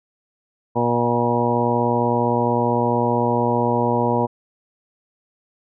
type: harmonic tone with a mistuned harmonic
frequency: 119.7 Hz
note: A#2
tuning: 46 cents sharp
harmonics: 1 / 2 / 3 / 4 / 5 / 6 / 7 / 8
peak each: -25 / -23 / -26 / -23 / -26 / -29 / -26 / -23 dBFS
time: 0.75-4.27 s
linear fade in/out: 20 ms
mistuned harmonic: 7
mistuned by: -23 cents
effects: none